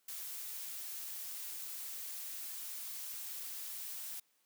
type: noise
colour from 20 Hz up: blue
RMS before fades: -44 dBFS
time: 0.08-4.2 s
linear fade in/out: 5 ms
effects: white hiss -75 dBFS RMS until 4.45 s + high-pass 200 Hz 12 dB/octave